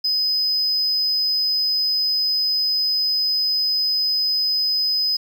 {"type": "tone with amplitude modulation", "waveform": "sine", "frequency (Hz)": 5030, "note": "D#8", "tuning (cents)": 18, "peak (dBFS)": -14, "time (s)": [0.04, 5.17], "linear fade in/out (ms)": 10, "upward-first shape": "sine", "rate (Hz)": 184, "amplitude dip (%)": 25, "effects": ["tanh soft clip ceiling -16 dBFS", "8-bit"]}